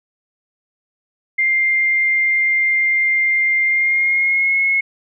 sine tone with pitch glide, 2103 to 2175 Hz, C7 to C#7, +8 to -33 cents, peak -13 dBFS, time 1.38-4.81 s, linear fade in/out 10 ms, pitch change +59 cents, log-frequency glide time 3.65-4.58 s, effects none

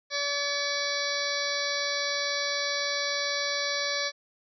harmonic tone with a mistuned harmonic, 573 Hz, D5, 43 cents flat, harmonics 1 / 2 / 3 / 4 / 6 / 7 / 8 / 9 / 10, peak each -34 / -38 / -34 / -35 / -39 / -34 / -35 / -39 / -38 dBFS, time 0.1-4.12 s, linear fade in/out 50 ms, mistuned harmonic 4, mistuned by -16 cents, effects none

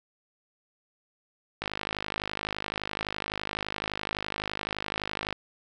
click train, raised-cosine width 0.3 ms, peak -14 dBFS, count 193, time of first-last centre 1.62-5.327 s, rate 51.8 Hz, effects none

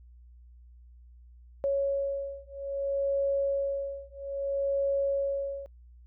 sine beating tone pair, 554.4 / 555.01 Hz, C#5 / C#5, 0 / +2 cents, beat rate 0.61 Hz, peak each -30 dBFS, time 1.64-5.66 s, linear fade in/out 0 ms, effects noise-tail reverb RT60 0.1 s tail -26 dB re dry + added 60 Hz sine -50 dBFS peak until 6.06 s

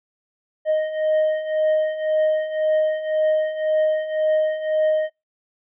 triangle beating tone pair, 620 / 621.9 Hz, D#5 / D#5, -6 / -1 cents, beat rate 1.9 Hz, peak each -22 / -17 dBFS, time 0.65-5.1 s, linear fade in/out 50 ms, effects noise-tail reverb RT60 0.2 s tail -26 dB re dry + resampled to 8000 Hz

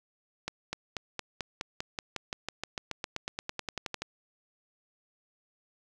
accelerating click train, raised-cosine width 0.2 ms, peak -16 dBFS, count 25, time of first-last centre 0.48-4.02 s, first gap 250 ms, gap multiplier 0.95, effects none

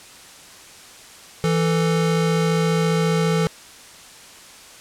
square tone pair together, 165.5 / 441.8 Hz, E3 / A4, +7 / +7 cents, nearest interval octave + perfect fourth, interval 1700 cents, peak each -19 / -23 dBFS, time 1.44-3.47 s, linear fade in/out 0 ms, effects white hiss -43 dBFS RMS until 4.8 s + low-pass 9000 Hz 12 dB/octave

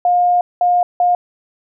sine tone bursts at uneven times, 711 Hz, F5, 31 cents sharp, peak -10 dBFS, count 3, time 0.05-0.41 / 0.61-0.83 / 1-1.15 s, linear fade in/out 2 ms, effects none

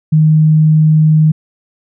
sine tone, 155.56 Hz, D#3, in tune, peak -5 dBFS, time 0.12-1.32 s, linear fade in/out 10 ms, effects none

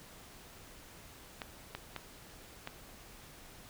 clicks, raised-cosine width 0.3 ms, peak -23 dBFS, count 4, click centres 1.418 / 1.75 / 1.963 / 2.674 s, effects pink hiss -54 dBFS RMS until 3.69 s

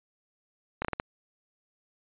slowing click train, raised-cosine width 0.5 ms, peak -14 dBFS, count 5, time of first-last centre 0.82-0.999 s, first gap 27 ms, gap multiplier 1.35, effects resampled to 8000 Hz

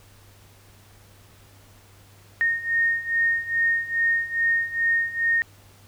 sine beating tone pair, 1844 / 1846.4 Hz, A#6 / A#6, -19 / -17 cents, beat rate 2.4 Hz, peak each -25 / -22 dBFS, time 2.41-5.42 s, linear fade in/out 0 ms, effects added 99 Hz sine -52 dBFS peak until 5.87 s + pink hiss -54 dBFS RMS until 5.87 s

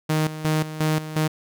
sawtooth tone with tremolo, 155.56 Hz, D#3, in tune, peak -15 dBFS, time 0.09-1.28 s, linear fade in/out 10 ms, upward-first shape square, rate 2.8 Hz, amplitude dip 75%, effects none

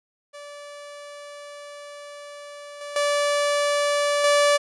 sawtooth tone with level steps, 580 Hz, D5, 22 cents flat, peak -34 / -29 / -16 / -12 dBFS, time 0.33-4.58 s, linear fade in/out 20 ms, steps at 2.81 / 2.96 / 4.24 s, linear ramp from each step 2 ms, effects resampled to 24000 Hz

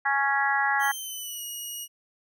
harmonic tone, 277.2 Hz, C#4, in tune, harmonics 3 / 4 / 5 / 6 / 7, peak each -26 / -31 / -32 / -26 / -29 dBFS, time 0.05-0.92 s, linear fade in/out 10 ms
10% pulse tone with pitch glide, 3136 to 2892 Hz, G7 to F#7, 0 to -40 cents, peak -26 dBFS, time 0.79-1.88 s, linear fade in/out 50 ms, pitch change -140 cents, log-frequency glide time 0.93-1.43 s
effects none

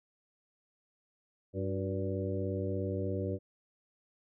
harmonic tone with a mistuned harmonic, 97.1 Hz, G2, 16 cents flat, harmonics 1 / 2 / 3 / 4 / 5 / 6, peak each -35 / -40 / -40 / -39 / -39 / -42 dBFS, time 1.53-3.39 s, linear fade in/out 50 ms, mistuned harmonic 4, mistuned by -63 cents, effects none

